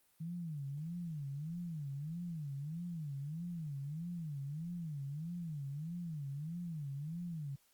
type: tone with vibrato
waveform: sine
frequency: 155.56 Hz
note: D#3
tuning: in tune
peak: -39 dBFS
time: 0.2-7.56 s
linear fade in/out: 10 ms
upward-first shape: sine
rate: 1.6 Hz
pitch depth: 210 cents each way
effects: white hiss -72 dBFS RMS until 7.73 s + Opus 32 kbps